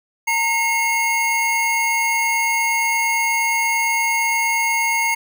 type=tone pair together; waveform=square; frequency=921.2 / 2159 Hz; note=A#5 / C#7; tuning=-21 / -46 cents; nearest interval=octave + minor third; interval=1475 cents; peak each=-22 / -19 dBFS; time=0.27-5.15 s; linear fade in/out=10 ms; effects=none